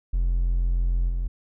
triangle tone with level steps, 43.32 Hz, F1, 13 cents flat, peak -17 / -21 dBFS, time 0.13-1.28 s, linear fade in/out 10 ms, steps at 1.08 s, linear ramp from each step 20 ms, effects tanh soft clip ceiling -13 dBFS

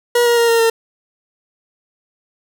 40% pulse tone with pitch steps, 480.2 / 473.9 / 467.6 / 461.4 / 455.3 Hz, B4 / A#4 / A#4 / A#4 / A#4, -49 / +28 / +5 / -18 / -41 cents, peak -10 dBFS, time 0.15-0.7 s, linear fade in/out 5 ms, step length 110 ms, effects none

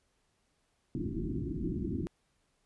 white low-pass noise, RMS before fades -35 dBFS, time 0.95-2.07 s, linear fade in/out 0 ms, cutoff 370 Hz, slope 96 dB/octave, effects pink hiss -75 dBFS RMS until 2.65 s + resampled to 24000 Hz

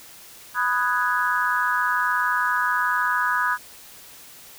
sine chord, G# minor seventh, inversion first, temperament equal with one note detuned, 991.2 / 1244.5 / 1480 / 1661.2 Hz, B5 / D#6 / F#6 / G#6, +6 / 0 / 0 / 0 cents, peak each -25 dBFS, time 0.54-3.58 s, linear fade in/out 50 ms, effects white hiss -45 dBFS RMS until 4.58 s

